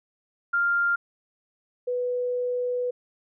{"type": "tone pair in turn", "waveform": "sine", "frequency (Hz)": [1396.9, 493.9], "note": ["F6", "B4"], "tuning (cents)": [0, 0], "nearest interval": "octave + tritone", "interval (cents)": 1800, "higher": "first", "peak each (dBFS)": [-20, -24], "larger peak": "first", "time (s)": [[0.53, 0.96], [1.87, 2.91]], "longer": "second", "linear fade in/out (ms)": 10, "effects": []}